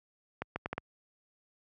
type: accelerating click train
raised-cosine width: 0.5 ms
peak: -19 dBFS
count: 5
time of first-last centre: 0.42-0.78 s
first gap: 140 ms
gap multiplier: 0.71
effects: high-pass 60 Hz 12 dB/octave